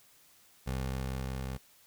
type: tone with level ramp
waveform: 20% pulse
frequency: 65.41 Hz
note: C2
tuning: in tune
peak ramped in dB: -27 to -31 dBFS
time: 0.66-1.58 s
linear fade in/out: 20 ms
effects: white hiss -62 dBFS RMS until 1.86 s